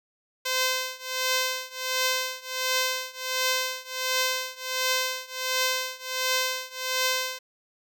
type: tone with tremolo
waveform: 5% pulse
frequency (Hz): 515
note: C5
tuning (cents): -28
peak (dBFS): -10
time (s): 0.45-7.39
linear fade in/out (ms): 10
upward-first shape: triangle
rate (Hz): 1.4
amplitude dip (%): 95
effects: none